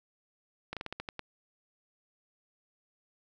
slowing click train, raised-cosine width 0.3 ms, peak -21 dBFS, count 8, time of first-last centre 0.73-1.193 s, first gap 37 ms, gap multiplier 1.19, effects none

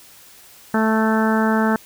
harmonic tone, 220 Hz, A3, in tune, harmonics 1 / 2 / 3 / 4 / 5 / 6 / 7 / 8, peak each -17 / -24 / -26 / -24 / -30 / -27 / -26 / -31 dBFS, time 0.74-1.76 s, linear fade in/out 2 ms, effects white hiss -46 dBFS RMS until 1.85 s

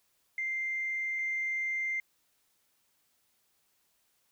sine tone pair in turn, 2093 / 2093 Hz, C7 / C7, 0 / 0 cents, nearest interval unison, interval 0 cents, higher neither, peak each -30 / -29 dBFS, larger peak second, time 0.38-1.19 / 1.19-2 s, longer neither, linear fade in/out 2 ms, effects tanh soft clip ceiling -25 dBFS + white hiss -73 dBFS RMS until 4.31 s

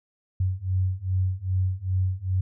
sine beating tone pair, 92 / 94.5 Hz, F#2 / F#2, -9 / +37 cents, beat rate 2.5 Hz, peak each -26 / -25 dBFS, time 0.4-2.41 s, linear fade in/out 5 ms, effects none

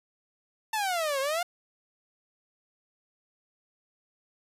sawtooth exponential two-way sweep, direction down then up, 899 to 527 to 722 Hz, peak -23 dBFS, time 0.73-1.43 s, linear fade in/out 5 ms, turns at 1.2 s, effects resampled to 32000 Hz

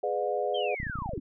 sine chord, G# diminished seventh, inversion none, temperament just, 415.3 / 498.4 / 598 / 717.6 Hz, G#4 / B4 / D5 / F5, 0 / +16 / +31 / +47 cents, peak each -32 dBFS, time 0.03-0.75 s, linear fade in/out 5 ms
sine linear sweep, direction down, 3238 to 220 Hz, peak -34 dBFS, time 0.54-1.2 s, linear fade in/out 10 ms
clicks, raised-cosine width 5 ms, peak -24 dBFS, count 11, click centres 0.801 / 0.831 / 0.868 / 0.898 / 0.956 / 0.988 / 1.021 / 1.06 / 1.092 / 1.135 / 1.177 s
effects none

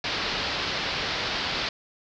white low-pass noise, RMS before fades -29 dBFS, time 0.04-1.69 s, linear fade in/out 2 ms, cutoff 4900 Hz, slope 48 dB/octave, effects none

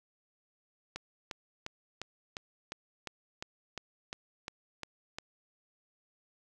click train, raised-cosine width 0.2 ms, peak -21 dBFS, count 13, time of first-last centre 0.96-5.185 s, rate 2.84 Hz, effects none

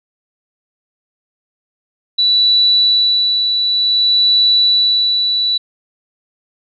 sine tone with tremolo, 3951 Hz, B7, in tune, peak -8 dBFS, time 2.18-5.58 s, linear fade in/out 10 ms, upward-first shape sine, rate 0.55 Hz, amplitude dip 40%, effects none

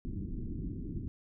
pink low-pass noise, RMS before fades -38 dBFS, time 0.05-1.08 s, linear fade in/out 0 ms, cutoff 340 Hz, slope 48 dB/octave, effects none

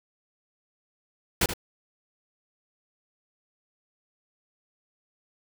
pink noise with echo, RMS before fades -22 dBFS, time 1.41-1.46 s, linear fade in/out 5 ms, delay 77 ms, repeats 1, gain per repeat -10 dB, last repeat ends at 1.537 s, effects none

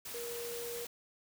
sine tone in noise, 473.2 Hz, A#4, 26 cents sharp, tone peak -40 dBFS, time 0.14-0.85 s, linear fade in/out 5 ms, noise white, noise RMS -44 dBFS, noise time 0.05-0.87 s, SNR +1 dB, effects none

